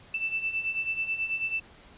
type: beating tone pair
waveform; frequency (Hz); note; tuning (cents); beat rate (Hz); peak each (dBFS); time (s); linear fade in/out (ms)
sine; 2648 / 2657.2; E7 / E7; +7 / +13; 9.2; -34 / -29; 0.14-1.6; 5
effects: pink hiss -53 dBFS RMS until 1.97 s + resampled to 8000 Hz